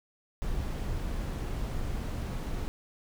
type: noise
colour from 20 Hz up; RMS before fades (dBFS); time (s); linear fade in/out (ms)
brown; -33; 0.42-2.68; 0
effects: none